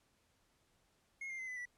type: tone with pitch steps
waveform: triangle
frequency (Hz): 2159 / 2107 / 2057 / 2007 / 1959.3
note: C#7 / C7 / C7 / B6 / B6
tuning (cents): -46 / +12 / -30 / +27 / -14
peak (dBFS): -40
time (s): 1.21-1.655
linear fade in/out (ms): 5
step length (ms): 89
effects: pink hiss -75 dBFS RMS until 1.77 s + low-pass 11000 Hz 12 dB/octave